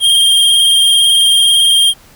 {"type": "tone with vibrato", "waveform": "square", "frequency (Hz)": 3207, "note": "G7", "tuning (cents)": 39, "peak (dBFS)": -7, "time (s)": [0, 1.94], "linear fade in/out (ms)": 50, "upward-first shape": "triangle", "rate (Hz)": 18, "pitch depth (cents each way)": 31, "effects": ["pink hiss -43 dBFS RMS until 2.15 s"]}